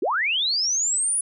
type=linear sweep; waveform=sine; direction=up; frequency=282.7 to 10000 Hz; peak=-20 dBFS; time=0.02-1.21 s; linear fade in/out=5 ms; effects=none